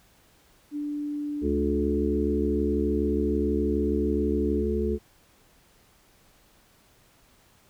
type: tone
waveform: sine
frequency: 293.7 Hz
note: D4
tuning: in tune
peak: -28 dBFS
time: 0.71-4.64 s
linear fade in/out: 50 ms
type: harmonic tone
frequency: 72.1 Hz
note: D2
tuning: 31 cents flat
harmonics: 1 / 3 / 5 / 6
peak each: -29 / -29 / -29 / -29 dBFS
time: 1.41-4.99 s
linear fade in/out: 50 ms
effects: pink hiss -60 dBFS RMS until 7.69 s